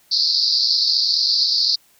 white band-pass noise, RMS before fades -18 dBFS, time 0.11-1.76 s, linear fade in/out 10 ms, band 4200 to 5000 Hz, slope 96 dB/octave, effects white hiss -56 dBFS RMS until 1.99 s

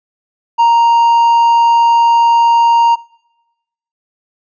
triangle tone, 932.3 Hz, A#5, in tune, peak -4 dBFS, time 0.58-2.96 s, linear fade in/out 20 ms, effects noise-tail reverb RT60 1.0 s tail -24 dB re dry + resampled to 16000 Hz

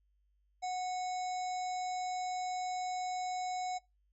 harmonic tone with a mistuned harmonic, 734 Hz, F#5, 14 cents flat, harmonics 1 / 3 / 5 / 7 / 9 / 10, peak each -34 / -48 / -52 / -53 / -54 / -55 dBFS, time 0.62-3.79 s, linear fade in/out 20 ms, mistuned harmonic 5, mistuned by +120 cents, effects noise-tail reverb RT60 0.2 s tail -22 dB re dry + added 50 Hz sine -70 dBFS peak until 4.12 s

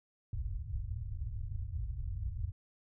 white low-pass noise, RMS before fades -38 dBFS, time 0.33-2.52 s, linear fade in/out 2 ms, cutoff 110 Hz, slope 48 dB/octave, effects none

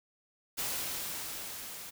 white noise with level ramp, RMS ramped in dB -34 to -45 dBFS, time 0.57-1.91 s, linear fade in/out 20 ms, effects none

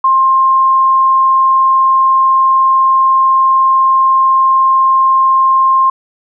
sine tone, 1059 Hz, C6, 21 cents sharp, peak -6 dBFS, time 0.04-5.9 s, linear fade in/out 5 ms, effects none

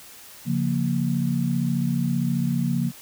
sine chord, Bb minor, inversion first, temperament just, 139.85 / 174.81 / 233.1 Hz, Db3 / F3 / Bb3, +16 / +2 / 0 cents, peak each -25 dBFS, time 0.45-2.92 s, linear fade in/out 50 ms, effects white hiss -45 dBFS RMS until 3.01 s

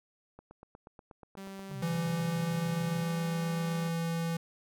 click train, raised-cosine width 1 ms, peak -35 dBFS, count 16, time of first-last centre 0.39-2.195 s, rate 8.31 Hz
sawtooth tone, 194.4 Hz, G3, 14 cents flat, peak -38 dBFS, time 1.37-3.89 s, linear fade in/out 5 ms
sine tone with vibrato, 140 Hz, C#3, 18 cents sharp, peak -38 dBFS, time 1.68-3.06 s, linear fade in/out 50 ms, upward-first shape square, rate 6.7 Hz, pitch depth 120 cents each way
square tone with pitch glide, 167.6 to 166.54 Hz, E3 to E3, +29 to +18 cents, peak -31 dBFS, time 1.82-4.37 s, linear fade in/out 5 ms, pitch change -11 cents, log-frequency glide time 2.92-3.3 s
effects none

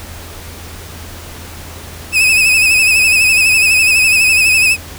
40% pulse tone with vibrato, 2563 Hz, E7, 49 cents flat, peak -7 dBFS, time 2.12-4.77 s, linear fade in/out 50 ms, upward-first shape sine, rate 12 Hz, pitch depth 58 cents each way, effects added 83 Hz sine -32 dBFS peak until 4.98 s + pink hiss -32 dBFS RMS until 4.98 s

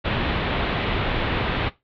pink low-pass noise, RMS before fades -24 dBFS, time 0.04-1.7 s, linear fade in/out 20 ms, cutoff 3700 Hz, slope 48 dB/octave, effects noise-tail reverb RT60 0.2 s tail -17 dB re dry

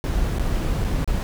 brown noise with dropouts, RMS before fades -22 dBFS, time 0.04-1.23 s, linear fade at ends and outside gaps 0 ms, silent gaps 0.385-0.396 / 0.841-0.847 / 1.044-1.076 s, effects none

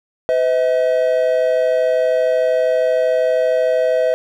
triangle tone pair together, 507.2 / 640 Hz, B4 / D#5, +46 / +49 cents, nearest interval major third, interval 403 cents, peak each -14 dBFS, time 0.29-4.14 s, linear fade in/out 0 ms, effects none

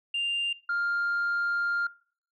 sine tone pair in turn, 2794 / 1400.3 Hz, F7 / F6, 0 / +4 cents, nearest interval octave, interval 1196 cents, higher first, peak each -25 / -24 dBFS, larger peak second, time 0.14-0.53 / 0.69-1.87 s, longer second, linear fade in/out 5 ms, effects noise-tail reverb RT60 0.5 s tail -22 dB re dry + tanh soft clip ceiling -23 dBFS

